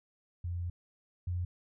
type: tone pair in turn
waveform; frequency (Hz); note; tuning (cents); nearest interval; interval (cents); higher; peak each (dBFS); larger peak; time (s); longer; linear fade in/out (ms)
sine; 87.31 / 88.78; F2 / F2; 0 / +29; unison; 29; second; -33 / -31; second; 0.44-0.7 / 1.27-1.45; first; 5
effects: none